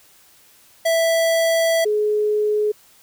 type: tone pair in turn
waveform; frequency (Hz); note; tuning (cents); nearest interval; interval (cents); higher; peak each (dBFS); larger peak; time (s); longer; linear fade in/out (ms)
square / sine; 659.3 / 422; E5 / G#4; 0 / +28; minor sixth; 772; first; -16; neither; 0.85-1.85 / 1.85-2.72; first; 10
effects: white hiss -52 dBFS RMS until 3.02 s

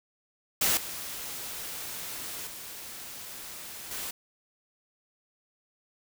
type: noise with level steps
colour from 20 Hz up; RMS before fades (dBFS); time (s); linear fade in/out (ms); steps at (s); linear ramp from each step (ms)
white; -25 / -38 / -42 / -36; 0.61-4.11; 5; 0.77 / 2.47 / 3.91; 2
effects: none

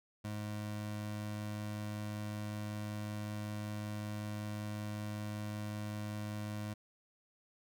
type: tone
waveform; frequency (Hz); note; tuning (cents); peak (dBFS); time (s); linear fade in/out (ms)
25% pulse; 105.3; G#2; +24; -35; 0.24-6.74; 10
effects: none

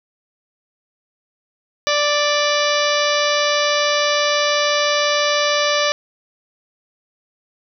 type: harmonic tone with a mistuned harmonic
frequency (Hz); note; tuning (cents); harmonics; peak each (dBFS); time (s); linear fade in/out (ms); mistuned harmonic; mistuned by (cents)
587.3; D5; 0; 1 / 2 / 3 / 4 / 5 / 6 / 7 / 8 / 9 / 10; -19 / -22 / -24 / -25 / -26 / -27 / -27 / -28 / -29 / -29; 1.87-5.92; 0; 7; -62
effects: none

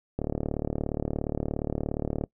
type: click train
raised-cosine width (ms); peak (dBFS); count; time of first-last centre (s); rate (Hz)
2; -15; 77; 0.19-2.239; 37.1
effects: noise-tail reverb RT60 0.1 s tail -22 dB re dry

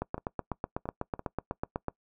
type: two click trains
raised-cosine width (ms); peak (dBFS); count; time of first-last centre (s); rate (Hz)
1; -17 / -24; 16 / 4; 0.02-1.883 / 0.18-1.194; 8.05 / 2.96
effects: noise-tail reverb RT60 0.1 s tail -23 dB re dry

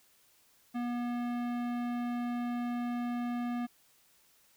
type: tone with tanh clipping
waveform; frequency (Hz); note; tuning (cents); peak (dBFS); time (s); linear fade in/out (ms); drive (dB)
sine; 241.4; B3; -39; -34; 0.74-3.67; 20; 18
effects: white hiss -66 dBFS RMS until 4.56 s

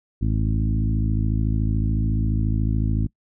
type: harmonic tone with a mistuned harmonic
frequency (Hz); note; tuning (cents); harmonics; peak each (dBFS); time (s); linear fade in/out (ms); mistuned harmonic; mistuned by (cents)
54; A1; -32; 1 / 2 / 3 / 4 / 5 / 6; -22 / -23 / -30 / -29 / -31 / -36; 0.21-3.07; 10; 1; +25
effects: noise-tail reverb RT60 0.1 s tail -23 dB re dry

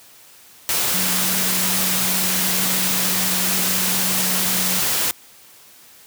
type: tone in noise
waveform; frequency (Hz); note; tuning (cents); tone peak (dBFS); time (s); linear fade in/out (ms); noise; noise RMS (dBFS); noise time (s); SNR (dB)
sine; 185; F#3; 0; -28; 0.94-4.8; 0; white; -20; 0.69-5.11; -11
effects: white hiss -47 dBFS RMS until 6.06 s + high-pass 80 Hz 12 dB/octave

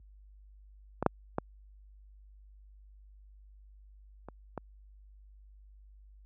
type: clicks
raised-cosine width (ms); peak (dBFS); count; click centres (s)
1; -16 / -8 / -15 / -29 / -22; 5; 1.026 / 1.063 / 1.384 / 4.286 / 4.577
effects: added 50 Hz sine -44 dBFS peak until 6.25 s + high-pass 80 Hz 12 dB/octave

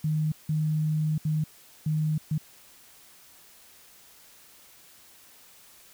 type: tone bursts at uneven times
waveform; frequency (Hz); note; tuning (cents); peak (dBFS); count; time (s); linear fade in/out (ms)
sine; 154.5; D#3; -12; -23; 5; 0.04-0.32 / 0.49-1.18 / 1.25-1.44 / 1.86-2.18 / 2.31-2.38; 5
effects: white hiss -54 dBFS RMS until 5.93 s

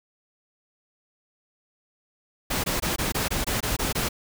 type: noise bursts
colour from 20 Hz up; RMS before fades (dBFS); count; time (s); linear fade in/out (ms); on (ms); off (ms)
pink; -26; 10; 2.5-4.089; 10; 140; 21
effects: none

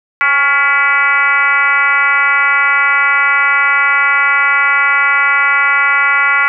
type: tone with frequency modulation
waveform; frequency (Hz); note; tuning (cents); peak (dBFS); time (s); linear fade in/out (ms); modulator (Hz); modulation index
sine; 1700; G#6; +40; -8; 0.21-6.48; 0; 292; 2.1
effects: none

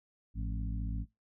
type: harmonic tone with a mistuned harmonic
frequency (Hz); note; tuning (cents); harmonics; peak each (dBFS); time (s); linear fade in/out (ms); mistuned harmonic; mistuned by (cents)
54.5; A1; -16; 1 / 2 / 3 / 4 / 5; -34 / -40 / -44 / -46 / -48; 0.34-1.06; 50; 3; +110
effects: noise-tail reverb RT60 0.2 s tail -22 dB re dry

